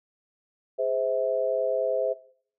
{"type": "chord", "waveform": "sine", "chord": "Ab augmented", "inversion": "none", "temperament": "just", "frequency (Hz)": [415.3, 519.1, 648.9], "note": ["Ab4", "C5", "E5"], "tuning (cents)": [0, -14, -27], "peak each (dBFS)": [-31, -26, -28], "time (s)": [0.78, 2.14], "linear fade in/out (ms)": 20, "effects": ["noise-tail reverb RT60 0.6 s tail -20 dB re dry"]}